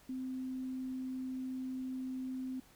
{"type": "tone", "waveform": "sine", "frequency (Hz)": 258.8, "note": "C4", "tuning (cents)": -19, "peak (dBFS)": -37, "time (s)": [0.09, 2.6], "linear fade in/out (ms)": 5, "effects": ["pink hiss -63 dBFS RMS until 2.75 s"]}